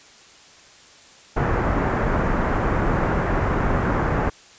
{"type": "low-pass noise", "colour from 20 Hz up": "pink", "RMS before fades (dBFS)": -21, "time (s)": [1.36, 4.3], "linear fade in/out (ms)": 10, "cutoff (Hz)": 1700, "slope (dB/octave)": 24, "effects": ["white hiss -48 dBFS RMS until 4.58 s", "resampled to 16000 Hz"]}